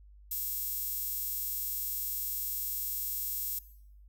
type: tone with high-pass filter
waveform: 5% pulse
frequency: 560 Hz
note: C#5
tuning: 18 cents sharp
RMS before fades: -35 dBFS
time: 0.31-3.59 s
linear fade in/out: 5 ms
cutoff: 12000 Hz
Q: 7.5
effects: noise-tail reverb RT60 0.7 s tail -19 dB re dry + added 50 Hz sine -52 dBFS peak until 4.08 s